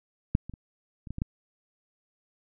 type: clicks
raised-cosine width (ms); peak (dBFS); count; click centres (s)
5; -9 / -26 / -30 / -29 / -22 / -22 / -15; 7; 0.351 / 0.496 / 0.538 / 1.072 / 1.106 / 1.184 / 1.219
effects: none